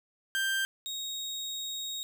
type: tone pair in turn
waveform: 30% pulse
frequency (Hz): 1575 / 3760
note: G6 / A#7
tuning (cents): +8 / +14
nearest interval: octave + minor third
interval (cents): 1506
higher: second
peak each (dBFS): -25 / -32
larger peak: first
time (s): 0.35-0.65 / 0.86-2.03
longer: second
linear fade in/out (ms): 0
effects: none